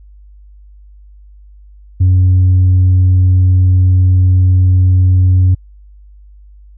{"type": "tone with tanh clipping", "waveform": "sine", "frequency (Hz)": 92, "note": "F#2", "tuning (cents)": -9, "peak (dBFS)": -6, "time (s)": [2, 5.55], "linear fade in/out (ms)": 10, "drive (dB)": 1, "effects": ["added 50 Hz sine -36 dBFS peak until 6.77 s"]}